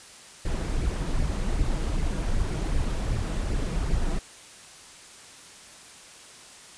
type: noise with flanger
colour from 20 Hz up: brown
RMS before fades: -26 dBFS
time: 0.45-4.19 s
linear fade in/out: 5 ms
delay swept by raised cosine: 0.4 to 6.3 ms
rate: 2.6 Hz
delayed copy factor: +0.6
effects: white hiss -47 dBFS RMS until 6.77 s + resampled to 22050 Hz